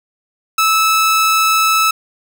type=tone; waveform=sawtooth; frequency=1307 Hz; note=E6; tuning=15 cents flat; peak=-7 dBFS; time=0.58-1.91 s; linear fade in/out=5 ms; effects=none